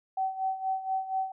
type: tone with tremolo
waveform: sine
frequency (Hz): 763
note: G5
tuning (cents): -47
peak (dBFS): -25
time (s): 0.17-1.32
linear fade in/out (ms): 5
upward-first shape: sine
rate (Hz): 4.2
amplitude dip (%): 75
effects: none